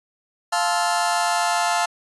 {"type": "chord", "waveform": "sawtooth", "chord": "F major seventh", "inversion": "none", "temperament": "just", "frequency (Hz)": [698.5, 873.1, 1047.7, 1309.6], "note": ["F5", "A5", "C6", "E6"], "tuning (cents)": [0, -14, 2, -12], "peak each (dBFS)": [-18, -19, -24, -24], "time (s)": [0.52, 1.86], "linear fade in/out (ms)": 10, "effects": ["resampled to 24000 Hz"]}